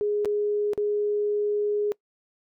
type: tone with dropouts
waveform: sine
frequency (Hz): 415.3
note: G#4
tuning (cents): 0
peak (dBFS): -22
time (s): 0.01-1.92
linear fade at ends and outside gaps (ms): 0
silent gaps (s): 0.248-0.256 / 0.734-0.777
effects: noise-tail reverb RT60 0.1 s tail -23 dB re dry